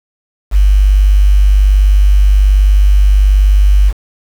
sine tone with quantisation, 49.38 Hz, G1, 13 cents sharp, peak -4 dBFS, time 0.51-3.93 s, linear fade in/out 50 ms, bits 5, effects none

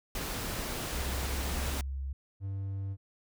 pink noise, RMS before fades -36 dBFS, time 0.15-1.81 s, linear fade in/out 2 ms
sine tone with pitch glide, 65.41 to 67.56 Hz, C2 to C#2, 0 to -44 cents, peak -33 dBFS, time 0.92-2.13 s, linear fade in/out 5 ms, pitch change +56 cents, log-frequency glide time 1.09-1.53 s
triangle tone, 97.7 Hz, G2, 5 cents flat, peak -31 dBFS, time 2.4-2.97 s, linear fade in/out 50 ms
effects none

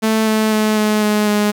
sawtooth tone with pitch steps, 220 / 217.6 / 215.2 / 212.9 / 210.6 / 208.3 Hz, A3 / A3 / A3 / G#3 / G#3 / G#3, 0 / -19 / -38 / +43 / +24 / +5 cents, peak -9 dBFS, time 0.02-1.52 s, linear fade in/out 20 ms, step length 250 ms, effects 8-bit

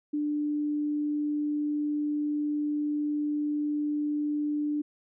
sine tone, 296.4 Hz, D4, 16 cents sharp, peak -26 dBFS, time 0.13-4.82 s, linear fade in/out 10 ms, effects none

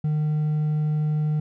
triangle tone with hard clipping, 152.1 Hz, D#3, 39 cents flat, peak -21 dBFS, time 0.04-1.4 s, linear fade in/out 5 ms, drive 5 dB, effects none

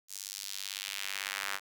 sawtooth tone with high-pass filter sweep, 98 Hz, G2, in tune, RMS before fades -39 dBFS, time 0.08-1.6 s, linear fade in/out 50 ms, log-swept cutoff 6600 to 1400 Hz, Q 1.3, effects none

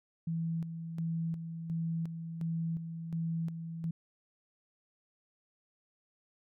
sine tone with tremolo, 164.81 Hz, E3, in tune, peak -31 dBFS, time 0.27-3.91 s, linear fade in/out 5 ms, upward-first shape square, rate 1.4 Hz, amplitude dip 55%, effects none

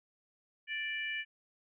harmonic tone, 587.3 Hz, D5, in tune, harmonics 3 / 4 / 5, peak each -38 / -38 / -42 dBFS, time 0.67-1.25 s, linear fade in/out 50 ms, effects none

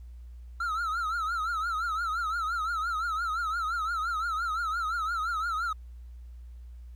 triangle tone with vibrato, 1331 Hz, E6, 16 cents sharp, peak -26 dBFS, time 0.6-5.73 s, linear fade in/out 5 ms, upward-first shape triangle, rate 5.8 Hz, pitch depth 140 cents each way, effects added 60 Hz sine -42 dBFS peak until 6.95 s + pink hiss -71 dBFS RMS until 6.95 s

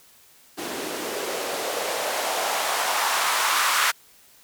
blue noise with band-pass filter sweep, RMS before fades -25 dBFS, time 0.57-3.92 s, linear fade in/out 20 ms, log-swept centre 310 to 1300 Hz, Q 2.2, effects white hiss -54 dBFS RMS until 4.43 s

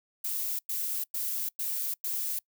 violet noise bursts, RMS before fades -32 dBFS, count 5, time 0.24-2.39 s, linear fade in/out 5 ms, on 350 ms, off 100 ms, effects noise-tail reverb RT60 0.1 s tail -24 dB re dry

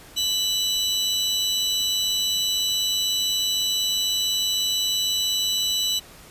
35% pulse tone pair together, 2978 / 3954 Hz, F#7 / B7, +11 / +1 cents, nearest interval perfect fourth, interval 490 cents, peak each -22 dBFS, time 0.16-6 s, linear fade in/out 20 ms, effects pink hiss -46 dBFS RMS until 6.3 s + resampled to 32000 Hz

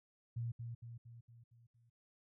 sine tone with echo, 117.3 Hz, A#2, 11 cents sharp, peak -37 dBFS, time 0.36-0.52 s, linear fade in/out 10 ms, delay 230 ms, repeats 6, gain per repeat -5 dB, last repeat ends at 1.9 s, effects none

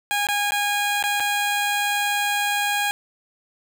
15% pulse tone with dropouts, 819 Hz, G#5, 24 cents flat, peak -14 dBFS, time 0.11-2.91 s, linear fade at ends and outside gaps 0 ms, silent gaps 0.269-0.287 / 0.508-0.52 / 1.026-1.039 / 1.199-1.204 s, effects none

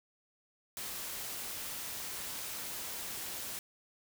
white noise, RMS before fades -41 dBFS, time 0.77-3.59 s, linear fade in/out 0 ms, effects none

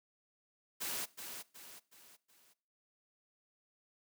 white noise with echo, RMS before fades -39 dBFS, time 0.8-1.06 s, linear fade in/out 20 ms, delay 370 ms, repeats 4, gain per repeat -7 dB, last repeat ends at 2.54 s, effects noise-tail reverb RT60 0.5 s tail -21 dB re dry + high-pass 150 Hz 12 dB/octave

